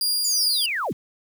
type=tone with tremolo; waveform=sawtooth; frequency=4820 Hz; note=D8; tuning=44 cents sharp; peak=-17 dBFS; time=0.01-0.66 s; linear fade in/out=2 ms; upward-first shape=triangle; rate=3 Hz; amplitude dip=25%
type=linear sweep; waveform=sine; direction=down; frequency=7260 to 73.1 Hz; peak=-23 dBFS; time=0.24-0.93 s; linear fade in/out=10 ms
effects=8-bit